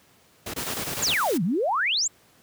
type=noise bursts; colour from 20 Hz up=pink; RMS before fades=-31 dBFS; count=7; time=0.46-1.144 s; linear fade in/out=5 ms; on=78 ms; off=23 ms
type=noise; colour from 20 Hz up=white; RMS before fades=-34 dBFS; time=0.57-1.38 s; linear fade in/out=10 ms
type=exponential two-way sweep; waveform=sine; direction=down then up; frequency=7860 to 154.2 to 7860 Hz; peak=-21 dBFS; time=1.02-2.08 s; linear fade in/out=10 ms; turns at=1.43 s
effects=pink hiss -58 dBFS RMS until 2.42 s + high-pass 100 Hz 12 dB/octave